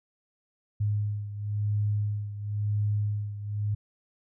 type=beating tone pair; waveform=sine; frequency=103.83 / 104.8 Hz; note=G#2 / G#2; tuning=0 / +16 cents; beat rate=0.97 Hz; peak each=-27 / -32 dBFS; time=0.8-3.75 s; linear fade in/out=10 ms; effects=none